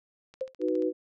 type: click train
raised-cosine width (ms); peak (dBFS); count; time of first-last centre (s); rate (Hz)
0.2; -34; 8; 0.34-0.823; 14.5
type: tone with exponential decay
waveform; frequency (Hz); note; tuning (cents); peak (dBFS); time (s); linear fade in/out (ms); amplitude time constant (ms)
sine; 523.3; C5; 0; -25; 0.41-0.54; 5; 27
type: chord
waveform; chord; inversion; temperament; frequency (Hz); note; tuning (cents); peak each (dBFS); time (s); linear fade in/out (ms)
sine; B major; first; equal with one note detuned; 312 / 370 / 493.9; D#4 / F#4 / B4; +5 / 0 / 0; -29; 0.59-0.93; 50
effects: none